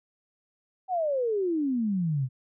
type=exponential sweep; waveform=sine; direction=down; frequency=770 to 123.47 Hz; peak=-24 dBFS; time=0.88-2.29 s; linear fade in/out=50 ms; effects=none